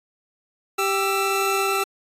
25% pulse tone pair together, 392 / 1333.1 Hz, G4 / E6, 0 / +19 cents, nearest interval octave + major sixth, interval 2119 cents, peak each -19 dBFS, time 0.78-1.84 s, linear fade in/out 10 ms, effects AAC 48 kbps

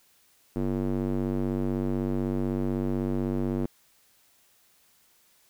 square tone with band-pass filter, 48 Hz, G1, 36 cents flat, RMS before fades -28 dBFS, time 0.56-3.66 s, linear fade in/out 0 ms, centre 290 Hz, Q 1.7, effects white hiss -63 dBFS RMS until 5.49 s

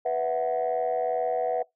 sine chord, B suspended fourth, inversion none, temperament just, 493.9 / 658.5 / 740.8 Hz, B4 / E5 / F#5, 0 / -2 / +2 cents, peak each -27 dBFS, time 0.05-1.63 s, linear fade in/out 10 ms, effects noise-tail reverb RT60 0.2 s tail -26 dB re dry + tanh soft clip ceiling -18 dBFS

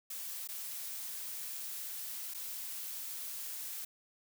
blue noise with dropouts, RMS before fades -42 dBFS, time 0.1-3.85 s, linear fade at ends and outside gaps 5 ms, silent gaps 0.475-0.487 / 2.339-2.345 s, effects none

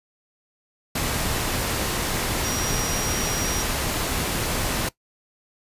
sine tone in noise, 5700 Hz, F8, 34 cents sharp, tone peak -30 dBFS, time 2.44-3.63 s, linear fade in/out 5 ms, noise pink, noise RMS -25 dBFS, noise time 0.95-4.89 s, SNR -8 dB, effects noise-tail reverb RT60 0.1 s tail -19 dB re dry + resampled to 32000 Hz

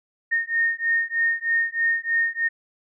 sine beating tone pair, 1838 / 1841.2 Hz, A#6 / A#6, -25 / -22 cents, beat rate 3.2 Hz, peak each -23 dBFS, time 0.31-2.49 s, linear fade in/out 20 ms, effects none

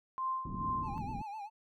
sine tone with tremolo, 1046.5 Hz, C6, in tune, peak -31 dBFS, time 0.18-0.98 s, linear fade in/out 0 ms, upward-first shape sine, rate 2.3 Hz, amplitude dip 80%
white low-pass noise, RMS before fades -41 dBFS, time 0.45-1.22 s, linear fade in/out 5 ms, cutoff 240 Hz, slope 24 dB/octave
triangle tone with vibrato, 840 Hz, G#5, 19 cents sharp, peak -38 dBFS, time 0.82-1.5 s, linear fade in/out 50 ms, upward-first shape sine, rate 7.8 Hz, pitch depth 92 cents each way
effects none

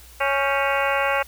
harmonic tone with a mistuned harmonic, 277.2 Hz, C#4, in tune, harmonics 2 / 3 / 4 / 5 / 6 / 7 / 8 / 9 / 10, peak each -24 / -26 / -27 / -28 / -29 / -29 / -30 / -31 / -31 dBFS, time 0.2-1.23 s, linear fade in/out 10 ms, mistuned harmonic 6, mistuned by -93 cents, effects added 60 Hz sine -46 dBFS peak until 1.27 s + white hiss -48 dBFS RMS until 1.27 s

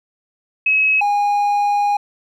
sine / triangle tone pair in turn, 2564 / 819.1 Hz, E7 / G#5, -49 / -24 cents, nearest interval octave + minor sixth, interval 1975 cents, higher first, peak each -12 dBFS, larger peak neither, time 0.66-1.01 / 1.01-1.97 s, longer second, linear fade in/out 5 ms, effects none

